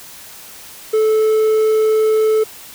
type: tone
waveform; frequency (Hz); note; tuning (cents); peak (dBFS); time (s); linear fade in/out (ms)
triangle; 435.7; A4; -17; -9; 0.93-2.44; 10
effects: white hiss -37 dBFS RMS until 2.74 s